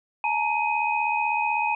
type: tone cluster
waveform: sine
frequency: 852 / 928 / 2508 Hz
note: G#5 / A#5 / D#7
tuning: +44 / -8 / +13 cents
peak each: -26 dBFS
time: 0.24-1.75 s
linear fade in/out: 2 ms
effects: none